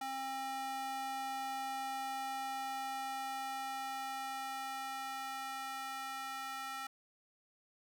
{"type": "tone with high-pass filter sweep", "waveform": "square", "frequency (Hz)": 267.2, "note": "C4", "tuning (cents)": 36, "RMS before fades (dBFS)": -41, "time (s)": [0.01, 6.87], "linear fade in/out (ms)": 5, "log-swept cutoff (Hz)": [670, 1100], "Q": 2.1, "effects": []}